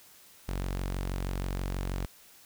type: tone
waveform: sawtooth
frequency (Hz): 46.25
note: F#1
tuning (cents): 0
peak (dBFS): -27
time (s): 0.48-2.06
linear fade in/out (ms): 10
effects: white hiss -56 dBFS RMS until 2.45 s